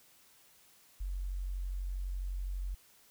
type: tone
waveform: sine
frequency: 46.06 Hz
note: F#1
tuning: 7 cents flat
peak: -34 dBFS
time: 1-2.75 s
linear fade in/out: 10 ms
effects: white hiss -63 dBFS RMS until 3.1 s